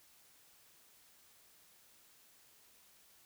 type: silence
effects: white hiss -65 dBFS RMS until 3.25 s